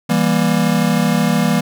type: chord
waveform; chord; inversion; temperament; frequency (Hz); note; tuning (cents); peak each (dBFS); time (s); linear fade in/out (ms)
square; E diminished; none; just; 164.81 / 197.78 / 237.3; E3 / G3 / Bb3; 0 / +16 / +31; -18; 0.09-1.61; 10
effects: none